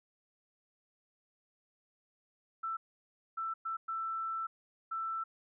sine tone bursts at uneven times, 1330 Hz, E6, 15 cents sharp, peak -34 dBFS, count 5, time 2.63-2.77 / 3.37-3.54 / 3.65-3.77 / 3.88-4.47 / 4.91-5.24 s, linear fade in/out 10 ms, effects none

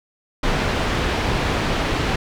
pink low-pass noise, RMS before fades -21 dBFS, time 0.43-2.16 s, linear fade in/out 5 ms, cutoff 3400 Hz, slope 12 dB/octave, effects none

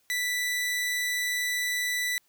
sawtooth tone, 1975.5 Hz, B6, in tune, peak -23 dBFS, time 0.1-2.18 s, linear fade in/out 0 ms, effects white hiss -68 dBFS RMS until 2.28 s

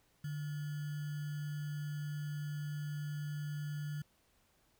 sine tone with sample-and-hold, 148.3 Hz, D3, 17 cents sharp, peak -37 dBFS, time 0.24-4.02 s, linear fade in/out 5 ms, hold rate 1575 Hz, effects pink hiss -72 dBFS RMS until 4.79 s

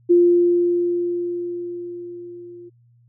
sine tone with level ramp, 349.2 Hz, F4, in tune, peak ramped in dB -9 to -37 dBFS, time 0.09-2.7 s, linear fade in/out 20 ms, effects added 119 Hz sine -52 dBFS peak until 3.08 s

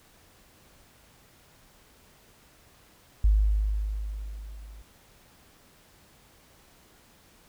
sine tone with level ramp, 51.91 Hz, G#1, in tune, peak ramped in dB -16 to -43 dBFS, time 3.24-4.82 s, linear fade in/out 5 ms, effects pink hiss -58 dBFS RMS until 7.48 s

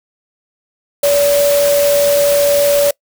sine tone in noise, 573 Hz, D5, 43 cents flat, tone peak -9 dBFS, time 1.03-2.91 s, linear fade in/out 5 ms, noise white, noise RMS -20 dBFS, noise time 1.03-2.91 s, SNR +8 dB, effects noise-tail reverb RT60 0.1 s tail -24 dB re dry

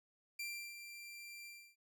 sawtooth tone with ADSR envelope, 2364 Hz, D7, 11 cents sharp, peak -37 dBFS, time 0.39-1.76 s, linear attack 6 ms, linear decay 340 ms, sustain -9 dB, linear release 300 ms, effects none

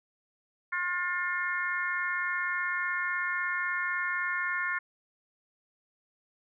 harmonic tone, 356.4 Hz, F4, 35 cents sharp, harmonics 3 / 4 / 5 / 6, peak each -36 / -33 / -32 / -36 dBFS, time 0.72-4.79 s, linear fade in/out 10 ms, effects none

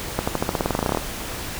accelerating click train, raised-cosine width 1 ms, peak -6 dBFS, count 17, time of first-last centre 0.19-0.973 s, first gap 85 ms, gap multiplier 0.92, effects pink hiss -31 dBFS RMS until 1.59 s

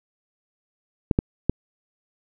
clicks, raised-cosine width 3 ms, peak -5 dBFS, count 3, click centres 1.112 / 1.189 / 1.496 s, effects none

